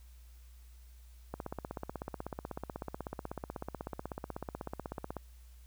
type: click train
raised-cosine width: 1 ms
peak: -24 dBFS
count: 63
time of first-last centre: 1.34-5.167 s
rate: 16.2 Hz
effects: added 60 Hz sine -52 dBFS peak until 5.66 s + white hiss -67 dBFS RMS until 5.66 s